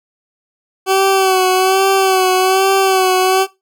20% pulse tone with vibrato, 379.2 Hz, F#4, 43 cents sharp, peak -5 dBFS, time 0.86-3.47 s, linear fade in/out 50 ms, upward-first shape sine, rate 1.2 Hz, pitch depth 40 cents each way, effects noise-tail reverb RT60 0.2 s tail -18 dB re dry

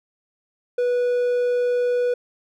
triangle tone, 490 Hz, B4, 14 cents flat, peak -16 dBFS, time 0.78-2.14 s, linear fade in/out 5 ms, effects none

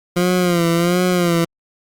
20% pulse tone with vibrato, 174.61 Hz, F3, in tune, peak -9 dBFS, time 0.16-1.45 s, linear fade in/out 10 ms, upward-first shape sine, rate 1.4 Hz, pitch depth 70 cents each way, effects Opus 48 kbps

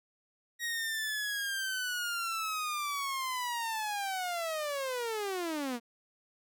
sawtooth linear sweep, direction down, 1895 to 227.9 Hz, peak -29 dBFS, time 0.59-5.8 s, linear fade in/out 50 ms, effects none

